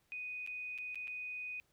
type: tone with dropouts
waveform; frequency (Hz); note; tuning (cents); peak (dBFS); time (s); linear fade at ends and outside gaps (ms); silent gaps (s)
sine; 2489; D#7; 0; -40; 0.12-1.6; 0; 0.464-0.474 / 0.778-0.785 / 0.946-0.956 / 1.073-1.079
effects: pink hiss -75 dBFS RMS until 1.72 s